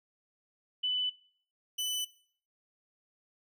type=tone pair in turn; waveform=sine / sawtooth; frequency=2995 / 2995 Hz; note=F#7 / F#7; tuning=+20 / +20 cents; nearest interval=unison; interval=0 cents; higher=neither; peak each=-28 dBFS; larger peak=neither; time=0.83-1.1 / 1.78-2.05 s; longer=neither; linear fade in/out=10 ms; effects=noise-tail reverb RT60 0.5 s tail -18 dB re dry